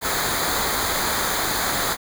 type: noise with comb filter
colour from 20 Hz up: pink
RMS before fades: -23 dBFS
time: 0.01-1.97 s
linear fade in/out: 50 ms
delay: 0.36 ms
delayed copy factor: -0.7
effects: none